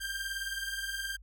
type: beating tone pair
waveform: sawtooth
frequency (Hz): 1576 / 1595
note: G6 / G6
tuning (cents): +9 / +30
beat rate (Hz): 19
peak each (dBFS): -35 / -33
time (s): 0-1.17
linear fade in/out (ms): 20
effects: added 50 Hz sine -50 dBFS peak until 1.22 s